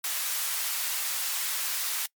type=high-pass noise; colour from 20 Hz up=white; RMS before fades=-30 dBFS; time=0.04-2.06 s; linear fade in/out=2 ms; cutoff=990 Hz; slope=12 dB/octave; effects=noise-tail reverb RT60 0.1 s tail -23 dB re dry + MP3 96 kbps